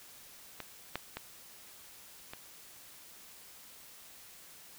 clicks, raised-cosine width 0.3 ms, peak -24 / -18 / -22 / -26 dBFS, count 4, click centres 0.603 / 0.956 / 1.17 / 2.335 s, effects white hiss -54 dBFS RMS until 4.78 s

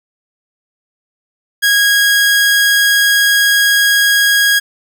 sawtooth tone, 1644 Hz, G#6, 18 cents flat, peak -5 dBFS, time 1.62-4.6 s, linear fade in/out 20 ms, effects none

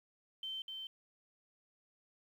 sine tone with echo, 3099 Hz, G7, 21 cents flat, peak -39 dBFS, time 0.43-0.62 s, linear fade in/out 2 ms, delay 250 ms, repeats 1, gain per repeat -3 dB, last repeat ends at 0.87 s, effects 11-bit

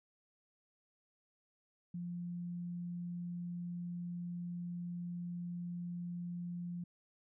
sine tone, 174.61 Hz, F3, in tune, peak -39 dBFS, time 1.94-6.84 s, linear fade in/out 5 ms, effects none

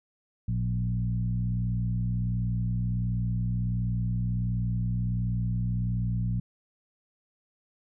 sine tone with frequency modulation, 114.9 Hz, A#2, 25 cents flat, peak -25 dBFS, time 0.48-6.4 s, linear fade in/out 5 ms, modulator 61.4 Hz, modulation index 0.95, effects none

